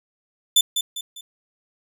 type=tone with echo; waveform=sawtooth; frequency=3520 Hz; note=A7; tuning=in tune; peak=-9 dBFS; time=0.56-0.61 s; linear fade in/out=5 ms; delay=200 ms; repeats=3; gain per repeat=-8 dB; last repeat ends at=1.21 s; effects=none